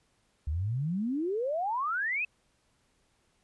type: exponential sweep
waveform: sine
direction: up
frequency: 70 to 2637 Hz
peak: -28 dBFS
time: 0.47-2.25 s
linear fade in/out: 5 ms
effects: pink hiss -71 dBFS RMS until 3.43 s + resampled to 24000 Hz